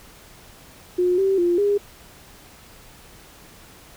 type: tone with pitch steps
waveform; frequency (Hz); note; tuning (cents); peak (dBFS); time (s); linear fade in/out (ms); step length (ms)
sine; 358.9 / 387.3 / 348.5 / 406.8; F4 / G4 / F4 / G#4; +47 / -21 / -4 / -36; -16; 0.98-1.78; 10; 200
effects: pink hiss -47 dBFS RMS until 3.96 s